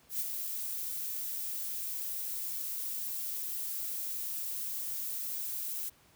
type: noise with ADSR envelope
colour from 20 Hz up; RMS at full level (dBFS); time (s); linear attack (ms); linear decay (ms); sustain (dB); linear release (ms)
violet; -32; 0.09-5.9; 110; 28; -5; 18
effects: pink hiss -63 dBFS RMS until 6.15 s + high-pass 60 Hz 12 dB/octave